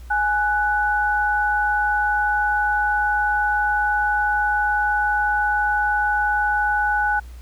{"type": "tone pair together", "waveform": "sine", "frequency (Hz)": [834, 1486], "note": ["G#5", "F#6"], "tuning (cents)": [7, 7], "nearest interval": "minor seventh", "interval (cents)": 1000, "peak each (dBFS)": -20, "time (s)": [0.1, 7.2], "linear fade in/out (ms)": 10, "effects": ["added 60 Hz sine -35 dBFS peak until 7.41 s", "pink hiss -52 dBFS RMS until 7.41 s"]}